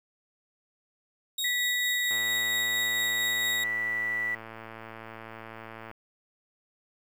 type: tone with tremolo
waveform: sawtooth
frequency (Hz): 3761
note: A#7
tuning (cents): +15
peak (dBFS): -25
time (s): 1.38-3.64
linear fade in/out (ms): 5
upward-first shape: sine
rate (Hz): 4.4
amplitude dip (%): 25
type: tone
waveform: sine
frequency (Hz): 1962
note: B6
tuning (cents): -12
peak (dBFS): -27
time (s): 1.44-4.35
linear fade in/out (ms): 5
type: click train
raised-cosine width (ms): 0.5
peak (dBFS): -27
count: 427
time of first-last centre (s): 2.11-5.914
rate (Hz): 112
effects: 9-bit